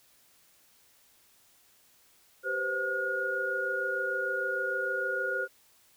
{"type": "tone cluster", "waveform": "sine", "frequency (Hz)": [390.3, 497.4, 524, 1436], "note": ["G4", "B4", "C5", "F6"], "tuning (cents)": [-8, 12, 2, 48], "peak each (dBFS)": [-38, -39, -35, -30], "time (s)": [2.43, 5.48], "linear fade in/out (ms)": 50, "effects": ["white hiss -63 dBFS RMS until 5.96 s"]}